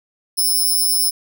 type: tone with amplitude modulation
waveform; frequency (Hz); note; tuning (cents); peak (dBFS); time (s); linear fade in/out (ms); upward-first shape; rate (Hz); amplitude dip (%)
10% pulse; 5220; E8; -18; -5; 0.37-1.11; 20; sine; 171; 100
effects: none